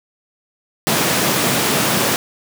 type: high-pass noise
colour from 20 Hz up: pink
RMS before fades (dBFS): -17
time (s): 0.87-2.16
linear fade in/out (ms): 0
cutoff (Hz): 130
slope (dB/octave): 24
effects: none